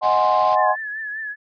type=chord; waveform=sine; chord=Ab dominant seventh; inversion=second; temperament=equal; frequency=622.3 / 740 / 830.6 / 1046.5 Hz; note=Eb5 / Gb5 / Ab5 / C6; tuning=0 / 0 / 0 / 0 cents; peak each=-21 / -19 / -21 / -19 dBFS; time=0.01-0.76 s; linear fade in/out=50 ms
type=noise; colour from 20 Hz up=white; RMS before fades=-32 dBFS; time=0.02-0.56 s; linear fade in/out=20 ms
type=tone with vibrato; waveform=sine; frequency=1726 Hz; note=A6; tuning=34 cents flat; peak=-26 dBFS; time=0.55-1.36 s; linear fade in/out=50 ms; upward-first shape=triangle; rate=5 Hz; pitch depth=69 cents each way
effects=resampled to 11025 Hz